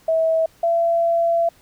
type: tone pair in turn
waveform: sine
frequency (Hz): 648 / 674.9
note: E5 / E5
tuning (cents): -30 / +41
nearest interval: minor second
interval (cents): 71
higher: second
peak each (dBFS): -15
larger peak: neither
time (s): 0.08-0.46 / 0.63-1.49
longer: second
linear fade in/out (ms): 5
effects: pink hiss -54 dBFS RMS until 1.61 s